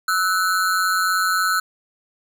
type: ring-modulated tone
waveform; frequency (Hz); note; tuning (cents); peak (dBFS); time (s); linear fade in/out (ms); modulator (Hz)
square; 1397; F6; 0; -15; 0.08-1.6; 5; 91.7
effects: none